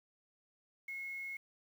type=tone with quantisation; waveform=sine; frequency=2171 Hz; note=C#7; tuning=37 cents flat; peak=-40 dBFS; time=0.88-1.37 s; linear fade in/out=5 ms; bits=10; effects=none